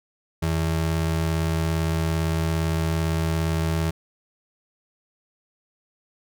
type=ring-modulated tone; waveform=square; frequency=123.47 Hz; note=B2; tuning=in tune; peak=-19 dBFS; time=0.42-3.91 s; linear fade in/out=10 ms; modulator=38.8 Hz; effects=none

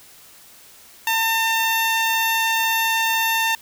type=tone with notch filter; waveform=10% pulse; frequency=902 Hz; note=A5; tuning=43 cents sharp; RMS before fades=-20 dBFS; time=1.07-3.55 s; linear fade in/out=2 ms; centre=4900 Hz; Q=1.7; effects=white hiss -47 dBFS RMS until 3.61 s

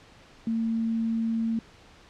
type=tone; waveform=sine; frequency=226.4 Hz; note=A3; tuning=50 cents sharp; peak=-24 dBFS; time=0.47-1.59 s; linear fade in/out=2 ms; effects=pink hiss -53 dBFS RMS until 2.09 s + low-pass 5000 Hz 12 dB/octave

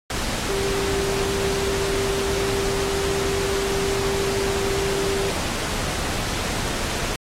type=tone in noise; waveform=sine; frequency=393.2 Hz; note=G4; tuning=5 cents sharp; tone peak=-23 dBFS; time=0.49-5.3 s; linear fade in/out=2 ms; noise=pink; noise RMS=-26 dBFS; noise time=0.1-7.16 s; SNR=0 dB; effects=low-pass 9000 Hz 12 dB/octave + AAC 48 kbps

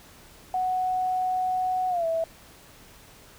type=tone with pitch glide; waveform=sine; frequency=740 to 655.5 Hz; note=F#5 to E5; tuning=0 to -10 cents; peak=-23 dBFS; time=0.54-2.24 s; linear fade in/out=2 ms; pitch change=-210 cents; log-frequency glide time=1.89-2.06 s; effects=pink hiss -51 dBFS RMS until 3.38 s

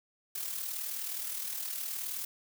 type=noise with amplitude modulation; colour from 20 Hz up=blue; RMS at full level=-35 dBFS; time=0.35-2.25 s; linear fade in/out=5 ms; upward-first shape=sine; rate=39.2 Hz; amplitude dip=50%; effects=none

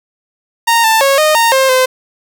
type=tone with pitch steps; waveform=sawtooth; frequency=926 / 888 / 549 / 616 / 923 / 531 / 515 Hz; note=A#5 / A5 / C#5 / D#5 / A#5 / C5 / C5; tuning=-12 / +16 / -17 / -17 / -17 / +25 / -28 cents; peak=-4 dBFS; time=0.67-1.86 s; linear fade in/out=10 ms; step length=170 ms; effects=none

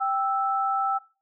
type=tone pair together; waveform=sine; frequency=784 / 1318.5 Hz; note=G5 / E6; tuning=0 / 0 cents; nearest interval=major sixth; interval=900 cents; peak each=-25 dBFS; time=0-0.99 s; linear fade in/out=20 ms; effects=noise-tail reverb RT60 0.3 s tail -18 dB re dry

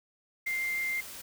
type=tone in noise; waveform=sine; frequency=2098 Hz; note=C7; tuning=4 cents sharp; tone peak=-29 dBFS; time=0.46-1.01 s; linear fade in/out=10 ms; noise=white; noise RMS=-44 dBFS; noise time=0.46-1.22 s; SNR=+12 dB; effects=none

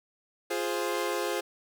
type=chord; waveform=sawtooth; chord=F minor; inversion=none; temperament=equal; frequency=349.2 / 415.3 / 523.3 Hz; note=F4 / Ab4 / C5; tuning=0 / 0 / 0 cents; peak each=-29 dBFS; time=0.5-1.41 s; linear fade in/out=10 ms; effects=none

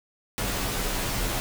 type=noise with comb filter; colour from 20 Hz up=pink; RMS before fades=-28 dBFS; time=0.38-1.4 s; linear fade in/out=0 ms; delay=13 ms; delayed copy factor=-0.85; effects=none

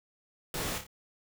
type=noise with echo; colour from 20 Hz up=pink; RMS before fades=-35 dBFS; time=0.54-0.78 s; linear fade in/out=2 ms; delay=29 ms; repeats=3; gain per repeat=-6 dB; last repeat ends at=0.867 s; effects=none

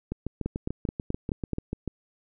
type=two click trains; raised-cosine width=3 ms; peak=-15 / -17 dBFS; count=6 / 13; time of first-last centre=0.46-1.533 / 0.12-1.877 s; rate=4.66 / 6.83 Hz; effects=none

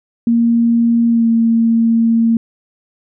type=tone with pitch glide; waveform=sine; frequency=233.1 to 228.8 Hz; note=A#3 to A#3; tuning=0 to -32 cents; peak=-9 dBFS; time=0.27-2.37 s; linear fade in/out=2 ms; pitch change=-32 cents; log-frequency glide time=1.09-1.27 s; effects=none

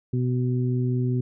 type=harmonic tone; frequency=125 Hz; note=B2; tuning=21 cents sharp; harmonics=1 / 2 / 3; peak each=-22 / -28 / -32 dBFS; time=0.13-1.21 s; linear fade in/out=5 ms; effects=none

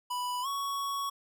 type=tone with pitch glide; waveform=square; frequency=987.8 to 1115.2 Hz; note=B5 to C#6; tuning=0 to +10 cents; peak=-32 dBFS; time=0.1-1.1 s; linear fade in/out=10 ms; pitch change=+210 cents; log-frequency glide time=0.42-0.47 s; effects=none

